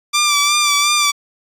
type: tone with vibrato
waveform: 10% pulse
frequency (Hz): 1174.7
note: D6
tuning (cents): 0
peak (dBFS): -4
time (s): 0.13-1.12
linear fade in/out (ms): 20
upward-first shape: sine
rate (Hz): 2.8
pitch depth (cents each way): 37
effects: resampled to 32000 Hz